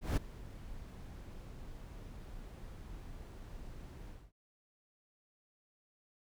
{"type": "noise with ADSR envelope", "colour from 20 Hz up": "brown", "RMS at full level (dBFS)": -28, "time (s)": [0.01, 4.32], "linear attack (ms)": 160, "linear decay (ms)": 10, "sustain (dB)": -20, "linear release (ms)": 230, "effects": []}